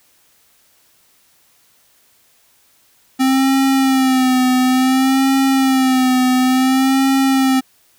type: tone with vibrato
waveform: square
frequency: 261.6 Hz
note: C4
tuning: in tune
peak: -12 dBFS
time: 3.19-7.61 s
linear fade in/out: 20 ms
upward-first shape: sine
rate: 0.57 Hz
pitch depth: 49 cents each way
effects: white hiss -55 dBFS RMS until 7.98 s

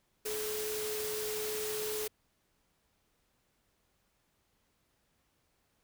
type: tone in noise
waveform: sine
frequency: 427.7 Hz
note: A4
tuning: 49 cents flat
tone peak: -36 dBFS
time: 0.25-2.08 s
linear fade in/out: 10 ms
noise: white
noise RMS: -39 dBFS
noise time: 0.25-2.08 s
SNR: 0 dB
effects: pink hiss -75 dBFS RMS until 5.83 s

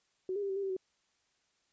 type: tone with pitch steps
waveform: sine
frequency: 373 / 408.4 / 395.9 / 384 / 397.9 / 386.7 / 374.7 Hz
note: F#4 / G#4 / G4 / G4 / G4 / G4 / F#4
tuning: +14 / -29 / +17 / -36 / +26 / -24 / +22 cents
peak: -32 dBFS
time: 0.29-0.766 s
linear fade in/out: 2 ms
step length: 68 ms
effects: white hiss -75 dBFS RMS until 1.72 s + resampled to 16000 Hz

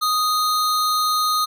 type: tone pair together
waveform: square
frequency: 1244.5 / 4186 Hz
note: D#6 / C8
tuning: 0 / 0 cents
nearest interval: octave + major sixth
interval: 2100 cents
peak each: -19 / -25 dBFS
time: 0.01-1.46 s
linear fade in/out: 20 ms
effects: none

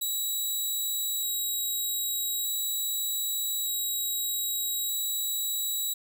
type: tone with vibrato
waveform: 5% pulse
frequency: 3864 Hz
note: B7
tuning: 39 cents flat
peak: -21 dBFS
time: 0.01-5.94 s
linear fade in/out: 10 ms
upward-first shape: square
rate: 0.41 Hz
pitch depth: 11 cents each way
effects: none

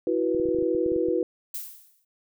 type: chord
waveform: sine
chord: E suspended second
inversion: none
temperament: equal with one note detuned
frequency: 329.6 / 370 / 488.5 Hz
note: E4 / F#4 / B4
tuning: 0 / 0 / -19 cents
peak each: -26 dBFS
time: 0.07-1.23 s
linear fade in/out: 2 ms
type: clicks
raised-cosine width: 3 ms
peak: -27 dBFS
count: 12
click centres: 0.348 / 0.399 / 0.456 / 0.488 / 0.548 / 0.587 / 0.625 / 0.749 / 0.862 / 0.919 / 0.962 / 1.086 s
type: noise with exponential decay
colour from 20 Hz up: violet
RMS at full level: -31 dBFS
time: 1.54-2.05 s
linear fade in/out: 5 ms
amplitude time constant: 110 ms
effects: none

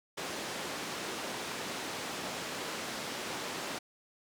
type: band-pass noise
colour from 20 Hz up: pink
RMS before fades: -39 dBFS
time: 0.17-3.79 s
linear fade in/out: 10 ms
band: 250 to 7500 Hz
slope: 12 dB/octave
effects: none

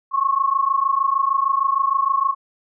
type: tone pair together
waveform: sine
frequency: 1078.5 / 1105 Hz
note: C#6 / C#6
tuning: -48 / -6 cents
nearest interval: unison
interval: 42 cents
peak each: -19 dBFS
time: 0.11-2.35 s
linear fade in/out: 50 ms
effects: none

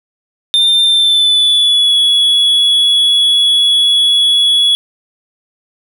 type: tone with pitch glide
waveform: triangle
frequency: 3597 to 3376 Hz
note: A7 to G#7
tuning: +37 to +28 cents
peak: -6 dBFS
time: 0.54-4.75 s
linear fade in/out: 0 ms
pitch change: -109 cents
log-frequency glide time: 0.82-1.94 s
effects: none

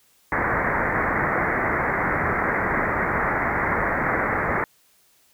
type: low-pass noise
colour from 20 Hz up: white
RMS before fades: -23 dBFS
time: 0.32-4.64 s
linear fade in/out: 2 ms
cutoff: 2100 Hz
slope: 96 dB/octave
effects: white hiss -60 dBFS RMS until 5.33 s

